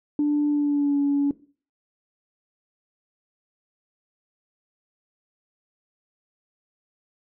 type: tone with pitch glide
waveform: sine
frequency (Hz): 294.1 to 283.6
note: D4 to C#4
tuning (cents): +3 to +40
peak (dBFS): -17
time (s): 0.19-1.31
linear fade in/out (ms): 2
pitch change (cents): -63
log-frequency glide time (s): 0.49-0.98
effects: noise-tail reverb RT60 0.4 s tail -18 dB re dry + tanh soft clip ceiling -15 dBFS